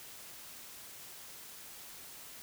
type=silence; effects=white hiss -50 dBFS RMS until 2.42 s